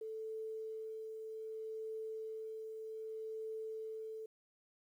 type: tone with tremolo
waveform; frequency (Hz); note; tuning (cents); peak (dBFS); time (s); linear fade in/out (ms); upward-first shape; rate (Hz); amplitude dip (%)
sine; 440; A4; 0; -40; 0.01-4.26; 5; triangle; 0.64; 35
effects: 12-bit